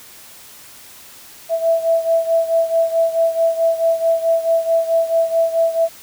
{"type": "beating tone pair", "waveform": "sine", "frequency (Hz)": [659.3, 663.9], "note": ["E5", "E5"], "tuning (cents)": [0, 12], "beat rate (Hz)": 4.6, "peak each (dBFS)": [-15, -19], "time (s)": [1.49, 5.89], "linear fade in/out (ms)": 50, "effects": ["white hiss -41 dBFS RMS until 6.02 s"]}